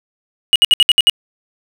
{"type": "tone bursts", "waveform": "triangle", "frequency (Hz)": 2900, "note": "F#7", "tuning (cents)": -35, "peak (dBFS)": -4, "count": 7, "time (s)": [0.53, 1.097], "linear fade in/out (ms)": 0, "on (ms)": 27, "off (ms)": 63, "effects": []}